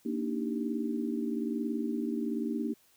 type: chord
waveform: sine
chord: Eb major seventh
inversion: second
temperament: equal with one note detuned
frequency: 233.1 / 290 / 311.1 / 392 Hz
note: Bb3 / D4 / Eb4 / G4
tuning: 0 / -22 / 0 / 0 cents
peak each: -33 / -36 / -36 / -39 dBFS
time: 0.05-2.74 s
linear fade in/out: 10 ms
effects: white hiss -65 dBFS RMS until 2.96 s